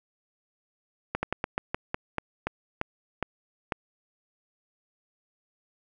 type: slowing click train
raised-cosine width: 0.5 ms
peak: -12 dBFS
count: 12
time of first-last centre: 1.15-3.722 s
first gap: 80 ms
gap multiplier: 1.2
effects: none